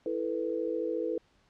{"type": "chord", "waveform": "sine", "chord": "E suspended fourth", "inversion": "none", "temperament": "equal", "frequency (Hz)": [329.6, 440, 493.9], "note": ["E4", "A4", "B4"], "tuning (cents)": [0, 0, 0], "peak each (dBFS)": [-34, -34, -33], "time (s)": [0.06, 1.18], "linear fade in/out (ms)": 2, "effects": ["pink hiss -67 dBFS RMS until 1.49 s", "low-pass 5000 Hz 12 dB/octave"]}